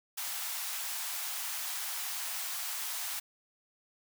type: high-pass noise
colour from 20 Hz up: white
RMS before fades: -37 dBFS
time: 0.17-3.2 s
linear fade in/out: 10 ms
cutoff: 680 Hz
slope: 48 dB/octave
effects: none